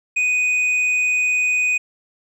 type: tone with hard clipping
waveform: sine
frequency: 2489 Hz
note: D#7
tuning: in tune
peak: -17 dBFS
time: 0.16-1.78 s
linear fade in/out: 10 ms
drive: 4 dB
effects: none